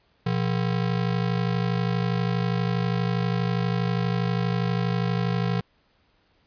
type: ring-modulated tone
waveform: square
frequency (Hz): 148.2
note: D3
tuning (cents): +16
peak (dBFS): -20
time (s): 0.26-5.61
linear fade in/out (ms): 5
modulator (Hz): 26.2
effects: pink hiss -65 dBFS RMS until 6.46 s + resampled to 11025 Hz